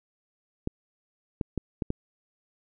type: clicks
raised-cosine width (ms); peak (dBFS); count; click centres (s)
3; -15; 5; 0.674 / 1.412 / 1.577 / 1.822 / 1.904
effects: none